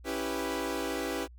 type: chord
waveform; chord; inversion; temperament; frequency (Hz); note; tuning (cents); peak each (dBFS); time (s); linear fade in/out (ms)
sawtooth; C# half-diminished seventh; none; equal; 277.2 / 329.6 / 392 / 493.9; C#4 / E4 / G4 / B4; 0 / 0 / 0 / 0; -33; 0.04-1.28; 50
effects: added 60 Hz sine -48 dBFS peak until 1.38 s